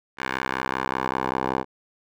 10% pulse tone with band-pass filter sweep, 65.2 Hz, C2, 5 cents flat, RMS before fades -27 dBFS, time 0.17-1.65 s, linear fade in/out 50 ms, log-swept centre 1700 to 730 Hz, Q 1.4, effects none

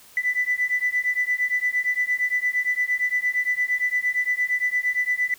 sine beating tone pair, 1985 / 1993.7 Hz, B6 / B6, +8 / +16 cents, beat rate 8.7 Hz, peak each -23 dBFS, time 0.17-5.34 s, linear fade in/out 2 ms, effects tanh soft clip ceiling -13 dBFS + white hiss -50 dBFS RMS until 5.38 s

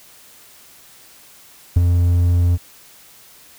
triangle tone with ADSR envelope, 87.31 Hz, F2, in tune, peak -5 dBFS, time 1.76-2.58 s, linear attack 8 ms, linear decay 24 ms, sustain -5 dB, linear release 38 ms, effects white hiss -46 dBFS RMS until 3.58 s

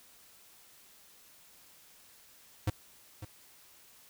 square tone with echo, 103.5 Hz, G#2, 5 cents flat, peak -27 dBFS, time 2.67-2.7 s, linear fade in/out 5 ms, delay 550 ms, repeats 1, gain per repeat -13 dB, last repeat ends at 3.25 s, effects white hiss -59 dBFS RMS until 4.09 s

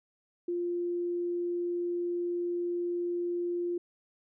sine tone, 349.2 Hz, F4, in tune, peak -29 dBFS, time 0.48-3.78 s, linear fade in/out 5 ms, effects none

